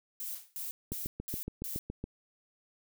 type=noise bursts; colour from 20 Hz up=violet; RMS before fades=-39 dBFS; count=5; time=0.2-1.79 s; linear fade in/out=0 ms; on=150 ms; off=210 ms
type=noise with exponential decay; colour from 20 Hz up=blue; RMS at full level=-41 dBFS; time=0.35-0.58 s; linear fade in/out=5 ms; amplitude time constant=49 ms
type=click train; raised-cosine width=3 ms; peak=-24 dBFS; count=9; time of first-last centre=0.92-2.04 s; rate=7.14 Hz
effects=none